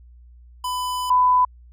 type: tone pair in turn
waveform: square / sine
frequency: 1000 / 1000 Hz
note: B5 / B5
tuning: +21 / +21 cents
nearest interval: unison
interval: 0 cents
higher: neither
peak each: -24 / -13 dBFS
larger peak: second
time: 0.64-1.1 / 1.1-1.45 s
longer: first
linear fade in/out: 5 ms
effects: added 60 Hz sine -44 dBFS peak until 1.72 s